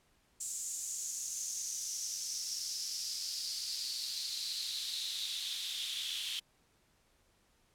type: noise with high-pass filter sweep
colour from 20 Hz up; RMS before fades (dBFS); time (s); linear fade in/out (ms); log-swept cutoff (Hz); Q
pink; -39; 0.4-6.4; 10; 7400 to 3200; 5.4
effects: pink hiss -71 dBFS RMS until 7.74 s + low-pass 12000 Hz 12 dB/octave